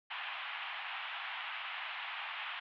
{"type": "band-pass noise", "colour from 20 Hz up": "white", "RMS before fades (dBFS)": -42, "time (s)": [0.1, 2.6], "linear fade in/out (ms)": 10, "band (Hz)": [740, 3200], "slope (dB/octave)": 48, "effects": []}